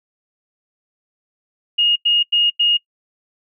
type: tone bursts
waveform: sine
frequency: 2858 Hz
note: F7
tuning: 39 cents sharp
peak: -12 dBFS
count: 4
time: 1.78-2.773 s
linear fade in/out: 10 ms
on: 180 ms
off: 91 ms
effects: noise-tail reverb RT60 0.1 s tail -21 dB re dry